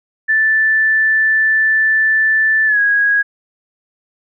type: tone with pitch glide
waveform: sine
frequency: 1760 to 1651.7 Hz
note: A6 to G#6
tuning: 0 to -10 cents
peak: -10 dBFS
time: 0.28-3.23 s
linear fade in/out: 20 ms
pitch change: -110 cents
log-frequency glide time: 2.66-2.79 s
effects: none